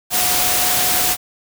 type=tone in noise; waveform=sine; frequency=728 Hz; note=F#5; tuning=28 cents flat; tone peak=-26 dBFS; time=0.1-1.17 s; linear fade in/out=50 ms; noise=white; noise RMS=-17 dBFS; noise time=0.1-1.17 s; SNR=-12 dB; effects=none